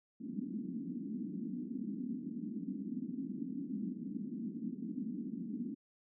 white band-pass noise, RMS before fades -41 dBFS, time 0.2-5.75 s, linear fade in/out 10 ms, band 190 to 280 Hz, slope 48 dB/octave, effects none

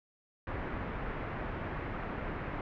pink low-pass noise, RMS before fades -38 dBFS, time 0.47-2.61 s, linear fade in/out 2 ms, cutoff 2100 Hz, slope 24 dB/octave, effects none

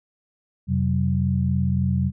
sine tone cluster, 87.1 / 130.6 / 188.6 Hz, F2 / C3 / F#3, -4 / -3 / +33 cents, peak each -23 dBFS, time 0.67-2.12 s, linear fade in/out 50 ms, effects none

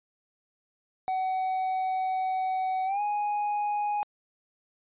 triangle tone with pitch glide, 752 to 829.6 Hz, F#5 to G#5, +28 to -2 cents, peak -24 dBFS, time 1.08-4.03 s, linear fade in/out 0 ms, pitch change +170 cents, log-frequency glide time 2.85-3.01 s, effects resampled to 8000 Hz

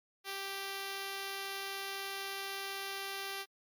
5% pulse tone, 392 Hz, G4, in tune, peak -27 dBFS, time 0.24-3.46 s, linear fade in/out 50 ms, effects MP3 96 kbps

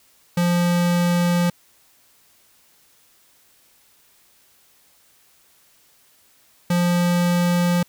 square tone pair in turn, 174.61 / 175.26 Hz, F3 / F3, 0 / +6 cents, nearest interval unison, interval 6 cents, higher second, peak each -17 dBFS, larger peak neither, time 0.37-1.5 / 6.7-7.83 s, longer neither, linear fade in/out 5 ms, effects white hiss -57 dBFS RMS until 7.88 s

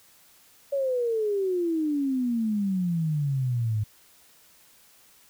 sine exponential sweep, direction down, 567 to 103.83 Hz, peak -23 dBFS, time 0.72-3.84 s, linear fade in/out 10 ms, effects white hiss -57 dBFS RMS until 5.29 s

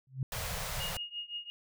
sine tone with exponential growth, 131.8 Hz, C3, 13 cents sharp, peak -26 dBFS, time 0.07-0.23 s, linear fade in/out 2 ms, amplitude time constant 34 ms
pink band-stop noise, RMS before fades -37 dBFS, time 0.32-0.97 s, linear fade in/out 2 ms, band 180 to 480 Hz, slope 48 dB/octave
sine tone with tremolo, 2859 Hz, F7, 40 cents sharp, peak -34 dBFS, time 0.8-1.5 s, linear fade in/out 0 ms, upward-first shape triangle, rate 5.8 Hz, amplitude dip 95%
effects none

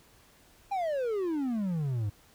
triangle exponential sweep, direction down, 819 to 98 Hz, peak -26 dBFS, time 0.71-2.1 s, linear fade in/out 10 ms, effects pink hiss -60 dBFS RMS until 2.34 s

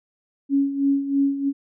sine tone with tremolo, 277.8 Hz, C#4, 4 cents sharp, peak -15 dBFS, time 0.49-1.53 s, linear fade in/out 50 ms, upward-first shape sine, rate 3.1 Hz, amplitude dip 70%, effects none

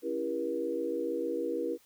sine chord, C# diminished seventh, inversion none, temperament just, 277.2 / 332.6 / 399.1 / 479 Hz, C#4 / E4 / G4 / Bb4, 0 / +16 / +31 / +47 cents, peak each -39 / -35 / -38 / -33 dBFS, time 0.02-1.78 s, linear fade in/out 50 ms, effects white hiss -64 dBFS RMS until 1.85 s

